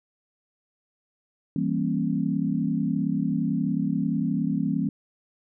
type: chord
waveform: sine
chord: E diminished seventh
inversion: none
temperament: equal with one note detuned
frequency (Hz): 164.81 / 196 / 233.1 / 271.5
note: E3 / G3 / Bb3 / Db4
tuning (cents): 0 / 0 / 0 / -36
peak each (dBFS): -28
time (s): 1.56-4.89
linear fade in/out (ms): 2
effects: none